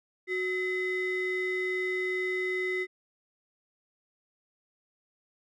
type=ring-modulated tone; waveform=triangle; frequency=830.6 Hz; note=G#5; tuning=in tune; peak=-23 dBFS; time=0.27-2.87 s; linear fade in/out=50 ms; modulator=1200 Hz; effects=none